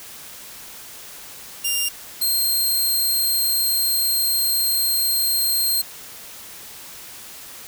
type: tone pair in turn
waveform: 10% pulse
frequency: 2797 / 4191 Hz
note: F7 / C8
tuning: +2 / +2 cents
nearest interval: perfect fifth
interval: 700 cents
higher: second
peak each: -11 dBFS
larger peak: neither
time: 1.64-1.89 / 2.21-5.82 s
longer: second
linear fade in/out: 10 ms
effects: white hiss -39 dBFS RMS until 7.67 s